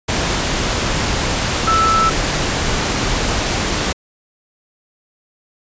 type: tone in noise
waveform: sine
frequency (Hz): 1318.5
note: E6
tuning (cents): 0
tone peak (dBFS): -12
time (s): 1.67-2.1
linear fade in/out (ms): 10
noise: pink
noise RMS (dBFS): -18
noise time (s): 0.08-3.93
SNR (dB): +3
effects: resampled to 16000 Hz